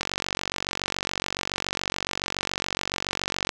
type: click train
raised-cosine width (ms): 0.2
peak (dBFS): -8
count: 165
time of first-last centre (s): 0.01-3.492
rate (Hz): 47.1
effects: none